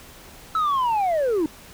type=linear sweep; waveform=sine; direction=down; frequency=1318.5 to 293.9 Hz; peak=-16 dBFS; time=0.55-1.46 s; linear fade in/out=2 ms; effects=tanh soft clip ceiling -18 dBFS + pink hiss -45 dBFS RMS until 1.73 s